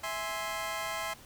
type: chord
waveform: 20% pulse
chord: E augmented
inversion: none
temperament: equal with one note detuned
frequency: 656.2 / 830.6 / 1046.5 Hz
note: E5 / G#5 / B#5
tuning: -8 / 0 / 0 cents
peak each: -33 / -35 / -32 dBFS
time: 0.03-1.14 s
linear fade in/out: 10 ms
effects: pink hiss -53 dBFS RMS until 1.25 s